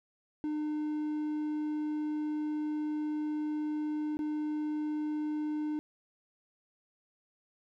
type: tone with dropouts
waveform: triangle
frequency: 302.7 Hz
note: D#4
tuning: 48 cents flat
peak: -29 dBFS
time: 0.44-5.79 s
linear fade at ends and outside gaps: 0 ms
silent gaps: 4.17-4.191 s
effects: none